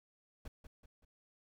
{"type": "noise with echo", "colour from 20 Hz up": "brown", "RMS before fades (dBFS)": -45, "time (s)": [0.45, 0.48], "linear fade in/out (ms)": 5, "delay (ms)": 190, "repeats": 3, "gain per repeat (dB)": -7, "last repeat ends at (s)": 1.05, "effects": []}